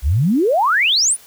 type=exponential sweep; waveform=sine; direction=up; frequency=58.27 to 10548 Hz; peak=-12 dBFS; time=0.02-1.17 s; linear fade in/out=50 ms; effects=white hiss -45 dBFS RMS until 1.26 s